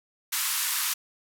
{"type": "band-pass noise", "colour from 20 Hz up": "white", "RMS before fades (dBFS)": -28, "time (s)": [0.32, 0.94], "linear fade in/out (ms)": 10, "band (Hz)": [950, 15000], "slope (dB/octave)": 48, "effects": []}